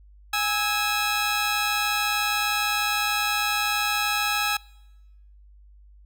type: tone pair together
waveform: 15% pulse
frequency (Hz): 826.8 / 1300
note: G#5 / E6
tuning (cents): -8 / -24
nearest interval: minor sixth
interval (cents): 784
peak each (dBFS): -19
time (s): 0.33-4.57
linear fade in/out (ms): 5
effects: noise-tail reverb RT60 1.0 s tail -25 dB re dry + added 50 Hz sine -48 dBFS peak until 6.05 s